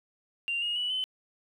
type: tone with pitch steps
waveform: sine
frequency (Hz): 2779 / 2864 / 2951 / 3041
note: F7 / F7 / F#7 / F#7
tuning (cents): -9 / +43 / -5 / +47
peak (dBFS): -27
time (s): 0.48-1.04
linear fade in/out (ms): 0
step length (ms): 140
effects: tanh soft clip ceiling -23 dBFS + 11-bit